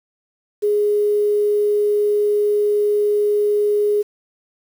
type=tone with quantisation; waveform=sine; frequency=415.3 Hz; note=G#4; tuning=in tune; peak=-14 dBFS; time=0.62-4.03 s; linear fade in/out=20 ms; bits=7; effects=none